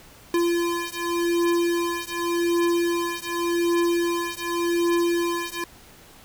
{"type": "beating tone pair", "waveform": "square", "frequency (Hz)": [342.6, 343.47], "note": ["F4", "F4"], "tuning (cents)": [-33, -29], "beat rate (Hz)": 0.87, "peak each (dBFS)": -25, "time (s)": [0.34, 5.64], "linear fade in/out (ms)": 2, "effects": ["pink hiss -49 dBFS RMS until 6.24 s"]}